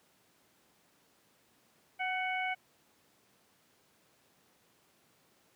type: harmonic tone with a mistuned harmonic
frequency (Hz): 742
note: F#5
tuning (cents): +5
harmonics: 1 / 2 / 3 / 4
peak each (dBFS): -35 / -40 / -35 / -46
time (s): 1.99-2.55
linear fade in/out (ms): 20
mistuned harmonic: 2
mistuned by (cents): +29
effects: pink hiss -68 dBFS RMS until 5.55 s + high-pass 150 Hz 12 dB/octave